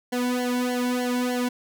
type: tone with flanger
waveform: sawtooth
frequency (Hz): 247.7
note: B3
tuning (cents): +5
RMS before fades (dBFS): -25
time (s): 0.12-1.49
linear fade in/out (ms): 10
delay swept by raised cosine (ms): 0.8 to 1.63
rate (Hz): 3.3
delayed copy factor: -1
effects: none